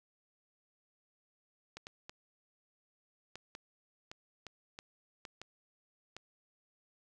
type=clicks; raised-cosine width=0.2 ms; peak=-28 dBFS; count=11; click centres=1.77 / 1.869 / 2.095 / 3.356 / 3.551 / 4.115 / 4.467 / 4.789 / 5.252 / 5.416 / 6.166 s; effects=none